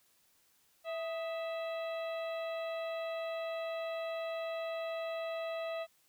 harmonic tone with a mistuned harmonic, 658 Hz, E5, 3 cents flat, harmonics 1 / 2 / 3 / 4 / 5 / 6, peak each -36 / -47 / -50 / -49 / -55 / -54 dBFS, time 0.84-5.87 s, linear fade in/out 50 ms, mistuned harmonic 2, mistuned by -83 cents, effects white hiss -70 dBFS RMS until 6.08 s

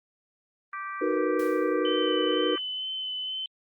harmonic tone, 390.3 Hz, G4, 8 cents flat, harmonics 3 / 4 / 5 / 6, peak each -34 / -39 / -42 / -46 dBFS, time 0.73-2.58 s, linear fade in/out 2 ms
sine chord, B major seventh, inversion first, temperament just, 308.7 / 370.4 / 463 / 493.9 Hz, D#4 / F#4 / A#4 / B4, -14 / +2 / -12 / 0 cents, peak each -29 dBFS, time 1.01-2.56 s, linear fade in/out 10 ms
white noise with exponential decay, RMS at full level -44 dBFS, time 1.39-1.9 s, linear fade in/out 5 ms, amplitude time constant 110 ms
sine tone with vibrato, 3041 Hz, F#7, 47 cents sharp, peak -30 dBFS, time 1.85-3.46 s, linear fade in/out 2 ms, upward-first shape sine, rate 2.1 Hz, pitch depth 15 cents each way
effects Opus 32 kbps

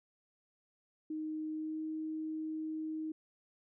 sine tone with pitch glide, 311.1 to 314 Hz, D#4 to D#4, 0 to +16 cents, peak -36 dBFS, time 1.1-3.12 s, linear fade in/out 5 ms, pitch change +16 cents, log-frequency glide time 1.51-1.82 s, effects none

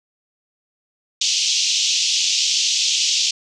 white band-pass noise, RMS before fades -19 dBFS, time 1.21-3.31 s, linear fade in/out 5 ms, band 2700 to 6600 Hz, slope 48 dB/octave, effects none

